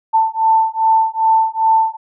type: beating tone pair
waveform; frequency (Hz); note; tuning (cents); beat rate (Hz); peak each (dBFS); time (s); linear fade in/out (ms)
sine; 888 / 890.5; A5 / A5; +16 / +21; 2.5; -14; 0.13-1.97; 20
effects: none